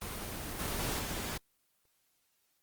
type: noise with level steps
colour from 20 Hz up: pink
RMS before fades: -40 / -35 / -38 dBFS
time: 0.01-1.38 s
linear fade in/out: 10 ms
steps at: 0.59 / 0.99 s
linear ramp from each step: 2 ms
effects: white hiss -75 dBFS RMS until 2.62 s + Opus 24 kbps